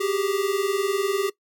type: tone pair together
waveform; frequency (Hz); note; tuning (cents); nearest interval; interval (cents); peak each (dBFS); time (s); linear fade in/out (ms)
square; 385.7 / 405.7; G4 / G#4; -28 / -41; minor second; 87; -25 / -26; 0-1.3; 10
effects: noise-tail reverb RT60 0.1 s tail -20 dB re dry